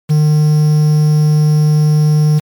triangle tone with quantisation, 151.7 Hz, D#3, 44 cents flat, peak -5 dBFS, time 0.09-2.4 s, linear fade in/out 20 ms, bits 5, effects MP3 96 kbps

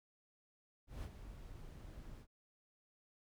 brown noise with ADSR envelope, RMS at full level -43 dBFS, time 0.87-2.27 s, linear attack 160 ms, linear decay 54 ms, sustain -9 dB, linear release 67 ms, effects none

